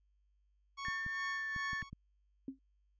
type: tone with tremolo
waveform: sawtooth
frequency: 1108.7 Hz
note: C#6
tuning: in tune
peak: -36 dBFS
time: 0.77-1.9 s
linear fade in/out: 20 ms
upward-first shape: sine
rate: 2.5 Hz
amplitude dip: 75%
type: tone with pitch glide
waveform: sine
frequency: 1791 to 1762.3 Hz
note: A6 to A6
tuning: +30 to +2 cents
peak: -37 dBFS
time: 0.85-1.82 s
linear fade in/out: 0 ms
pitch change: -28 cents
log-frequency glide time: 1.25-1.53 s
type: clicks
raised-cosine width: 5 ms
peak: -34 dBFS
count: 6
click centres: 0.884 / 1.064 / 1.563 / 1.732 / 1.827 / 1.93 s
type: tone with exponential decay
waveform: sine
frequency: 267.4 Hz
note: C4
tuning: 38 cents sharp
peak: -35 dBFS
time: 2.48-2.59 s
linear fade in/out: 2 ms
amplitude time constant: 23 ms
effects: added 50 Hz sine -70 dBFS peak until 2.99 s + resampled to 16000 Hz